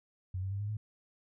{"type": "tone with pitch steps", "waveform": "sine", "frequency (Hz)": [92.5, 95.93, 99.48, 103.17, 106.99], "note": ["F#2", "G2", "G2", "G#2", "A2"], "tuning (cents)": [0, -37, 26, -11, -48], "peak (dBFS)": -33, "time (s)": [0.34, 0.77], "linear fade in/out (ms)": 5, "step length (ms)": 86, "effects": []}